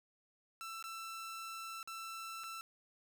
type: tone with dropouts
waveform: sawtooth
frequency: 1334 Hz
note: E6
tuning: 20 cents sharp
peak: -40 dBFS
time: 0.61-2.61 s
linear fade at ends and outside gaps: 0 ms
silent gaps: 0.826-0.84 / 1.829-1.875 / 2.436-2.44 s
effects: none